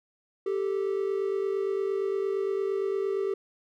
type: tone pair together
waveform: triangle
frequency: 390.8 / 439.5 Hz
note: G4 / A4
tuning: -5 / -2 cents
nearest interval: major second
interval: 203 cents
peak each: -25 / -30 dBFS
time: 0.46-3.34 s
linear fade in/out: 5 ms
effects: none